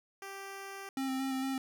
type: tone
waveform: 10% pulse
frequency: 392 Hz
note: G4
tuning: in tune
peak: -34 dBFS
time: 0.22-0.89 s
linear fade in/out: 2 ms
type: tone with vibrato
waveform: square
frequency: 265.4 Hz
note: C4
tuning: 25 cents sharp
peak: -33 dBFS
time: 0.97-1.58 s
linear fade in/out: 2 ms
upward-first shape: square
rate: 4.4 Hz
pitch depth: 15 cents each way
effects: none